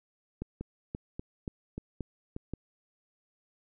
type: two click trains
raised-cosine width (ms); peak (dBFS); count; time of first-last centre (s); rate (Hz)
3; -24 / -22; 4 / 5; 0.61-2.364 / 0.42-2.536; 1.71 / 1.89
effects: none